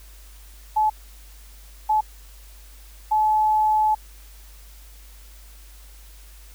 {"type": "tone bursts at uneven times", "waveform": "sine", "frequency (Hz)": 860, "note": "A5", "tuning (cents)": -40, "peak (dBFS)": -16, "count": 3, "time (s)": [[0.76, 0.9], [1.89, 2.01], [3.11, 3.95]], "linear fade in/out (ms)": 10, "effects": ["added 50 Hz sine -43 dBFS peak until 6.54 s", "white hiss -51 dBFS RMS until 6.54 s"]}